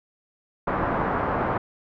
white low-pass noise, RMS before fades -25 dBFS, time 0.67-1.58 s, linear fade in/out 5 ms, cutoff 1300 Hz, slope 24 dB/octave, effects none

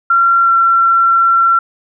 sine tone with pitch glide, 1370 to 1358.2 Hz, F6 to F6, -34 to -49 cents, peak -7 dBFS, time 0.1-1.59 s, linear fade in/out 5 ms, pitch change -15 cents, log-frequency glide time 0.43-0.5 s, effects none

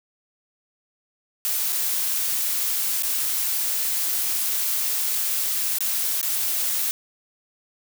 blue noise with dropouts, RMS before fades -24 dBFS, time 1.45-6.91 s, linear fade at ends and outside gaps 0 ms, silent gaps 1.723-1.728 / 3.024-3.033 / 5.785-5.806 / 6.213-6.229 s, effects none

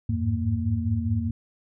sine tone cluster, 86.1 / 101.6 / 106.4 / 230.6 Hz, F2 / G#2 / G#2 / A#3, -24 / -38 / +42 / -19 cents, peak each -28 dBFS, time 0.09-1.31 s, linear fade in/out 5 ms, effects none

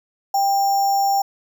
sine tone with sample-and-hold, 791 Hz, G5, 15 cents sharp, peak -15 dBFS, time 0.34-1.22 s, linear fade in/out 5 ms, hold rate 6300 Hz, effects none

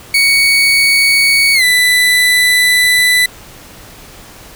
30% pulse tone with pitch glide, 2233 to 1989.4 Hz, C#7 to B6, +12 to +12 cents, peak -5 dBFS, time 0.14-3.26 s, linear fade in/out 5 ms, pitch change -200 cents, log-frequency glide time 1.54-1.63 s, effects pink hiss -36 dBFS RMS until 4.55 s

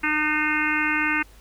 harmonic tone with a mistuned harmonic, 303.9 Hz, D#4, 41 cents flat, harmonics 1 / 3 / 4 / 5 / 6 / 7 / 8 / 9, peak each -28 / -32 / -31 / -26 / -29 / -26 / -29 / -32 dBFS, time 0.03-1.23 s, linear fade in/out 10 ms, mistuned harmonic 8, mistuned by +41 cents, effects added 50 Hz sine -47 dBFS peak until 1.4 s + pink hiss -54 dBFS RMS until 1.4 s

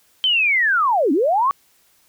sine linear two-way sweep, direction down then up, 3136 to 254 to 1146 Hz, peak -14 dBFS, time 0.24-1.51 s, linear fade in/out 0 ms, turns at 1.12 s, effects white hiss -58 dBFS RMS until 2.08 s

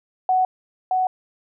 sine tone with echo, 744 Hz, F#5, 9 cents sharp, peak -15 dBFS, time 0.29-0.45 s, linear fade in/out 2 ms, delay 620 ms, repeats 1, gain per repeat -2 dB, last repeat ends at 1.07 s, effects none

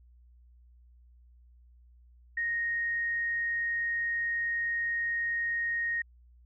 sine tone, 1864.7 Hz, A#6, in tune, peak -28 dBFS, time 2.37-6.02 s, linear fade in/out 5 ms, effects added 60 Hz sine -55 dBFS peak until 6.45 s

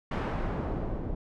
pink noise with low-pass filter sweep, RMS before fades -32 dBFS, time 0.11-1.15 s, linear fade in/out 5 ms, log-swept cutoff 1800 to 430 Hz, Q 0.72, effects none

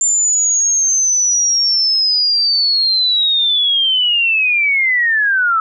sine linear sweep, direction down, 7250 to 1291 Hz, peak -11 dBFS, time 0.01-5.6 s, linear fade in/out 2 ms, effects none

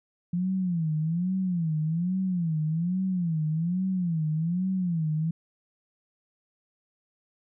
sine tone with vibrato, 170.8 Hz, F3, 38 cents flat, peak -24 dBFS, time 0.33-5.31 s, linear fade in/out 5 ms, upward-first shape sine, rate 1.2 Hz, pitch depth 180 cents each way, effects none

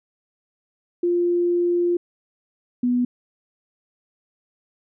sine tone pair in turn, 349.2 / 246 Hz, F4 / B3, 0 / -7 cents, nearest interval tritone, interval 607 cents, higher first, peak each -17 dBFS, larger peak neither, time 1.03-1.97 / 2.83-3.05 s, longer first, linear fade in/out 5 ms, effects none

